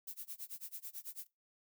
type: noise with tremolo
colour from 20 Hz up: violet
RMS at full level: -44 dBFS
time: 0.07-1.27 s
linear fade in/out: 5 ms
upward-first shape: sine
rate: 9.1 Hz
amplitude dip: 100%
effects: noise-tail reverb RT60 0.2 s tail -19 dB re dry